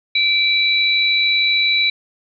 sine tone pair together, 2329 / 3938 Hz, D7 / B7, -15 / -6 cents, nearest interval major sixth, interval 909 cents, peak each -16 dBFS, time 0.15-1.9 s, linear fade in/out 5 ms, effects none

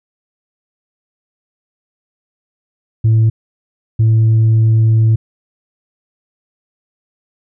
sine tone bursts at uneven times, 111.4 Hz, A2, 22 cents sharp, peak -5 dBFS, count 2, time 3.04-3.3 / 3.99-5.16 s, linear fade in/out 10 ms, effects tanh soft clip ceiling -6 dBFS

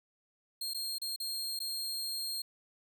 sawtooth tone with dropouts, 4222 Hz, C8, 15 cents sharp, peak -32 dBFS, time 0.61-2.42 s, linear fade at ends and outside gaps 5 ms, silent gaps 0.736-0.745 / 0.984-1.016 / 1.162-1.2 / 1.591-1.601 s, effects none

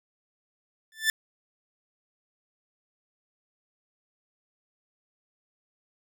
sawtooth tone with exponential growth, 1763 Hz, A6, 3 cents sharp, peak -14 dBFS, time 0.92-1.1 s, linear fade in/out 1 ms, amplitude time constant 37 ms, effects none

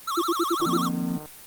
square tone with vibrato, 1213 Hz, D#6, 44 cents flat, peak -26 dBFS, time 0.07-0.89 s, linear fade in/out 10 ms, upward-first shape sine, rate 12 Hz, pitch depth 210 cents each way
sine tone bursts, 341.3 Hz, F4, 40 cents flat, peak -20 dBFS, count 6, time 0.17-0.773 s, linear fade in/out 10 ms, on 48 ms, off 63 ms
click train, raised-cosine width 1 ms, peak -27 dBFS, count 101, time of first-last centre 0.6-1.258 s, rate 152 Hz
sine chord, F suspended fourth, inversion none, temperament equal, 174.61 / 233.1 / 261.6 Hz, F3 / Bb3 / C4, 0 / 0 / 0 cents, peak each -28 / -30 / -29 dBFS, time 0.66-1.18 s, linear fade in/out 5 ms
effects white hiss -45 dBFS RMS until 1.46 s + Opus 24 kbps

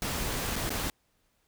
pink noise with dropouts, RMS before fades -32 dBFS, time 0.02-0.9 s, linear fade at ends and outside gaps 1 ms, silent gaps 0.558-0.562 / 0.694-0.704 s, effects pink hiss -72 dBFS RMS until 1.47 s

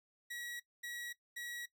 sawtooth tone bursts, 1918 Hz, A#6, 49 cents sharp, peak -39 dBFS, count 3, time 0.3-1.66 s, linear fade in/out 10 ms, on 300 ms, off 230 ms, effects noise-tail reverb RT60 0.1 s tail -18 dB re dry

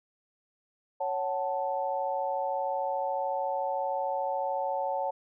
sine chord, F# minor, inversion second, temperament equal with one note detuned, 554.4 / 746.4 / 880 Hz, C#5 / F#5 / A5, 0 / +15 / 0 cents, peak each -32 / -33 / -32 dBFS, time 1-5.11 s, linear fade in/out 10 ms, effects none

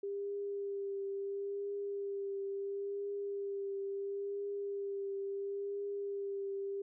sine tone with vibrato, 398.8 Hz, G4, 30 cents sharp, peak -36 dBFS, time 0.03-6.82 s, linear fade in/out 5 ms, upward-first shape triangle, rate 0.73 Hz, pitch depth 22 cents each way, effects none

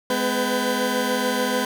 20% pulse tone cluster, 210.4 / 253.4 / 499.9 / 1589 Hz, G#3 / B3 / B4 / G6, +23 / +45 / +21 / +23 cents, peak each -22 / -20 / -20 / -27 dBFS, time 0.1-1.65 s, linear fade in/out 2 ms, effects none

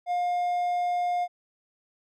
triangle tone, 710 Hz, F5, 28 cents sharp, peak -22 dBFS, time 0.06-1.28 s, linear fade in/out 50 ms, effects none

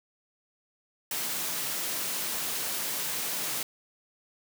white high-pass noise, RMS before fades -32 dBFS, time 1.11-3.63 s, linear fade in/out 2 ms, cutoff 120 Hz, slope 96 dB/octave, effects none

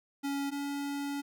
square tone pair in turn, 280 / 283.1 Hz, C#4 / C#4, +18 / +37 cents, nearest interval unison, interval 19 cents, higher second, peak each -32 / -34 dBFS, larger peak first, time 0.23-0.51 / 0.51-1.22 s, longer second, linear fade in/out 20 ms, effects none

